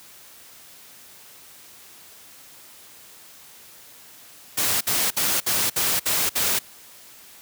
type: noise bursts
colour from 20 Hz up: white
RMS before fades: -22 dBFS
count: 7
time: 4.57-6.592 s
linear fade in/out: 10 ms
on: 240 ms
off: 57 ms
effects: white hiss -47 dBFS RMS until 7.41 s + high-pass 60 Hz 12 dB/octave